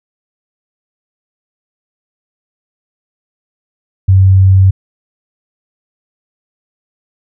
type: tone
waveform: sine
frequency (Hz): 95.3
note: G2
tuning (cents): -48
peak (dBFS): -3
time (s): 4.08-4.71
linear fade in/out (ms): 10
effects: none